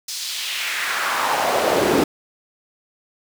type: noise with high-pass filter sweep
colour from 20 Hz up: brown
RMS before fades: -21 dBFS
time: 0.08-2.04 s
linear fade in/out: 5 ms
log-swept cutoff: 5400 to 300 Hz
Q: 1.8
effects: none